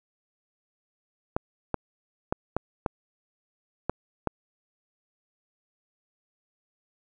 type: clicks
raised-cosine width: 1 ms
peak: -11 dBFS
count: 7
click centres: 1.365 / 1.743 / 2.325 / 2.566 / 2.862 / 3.896 / 4.273 s
effects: none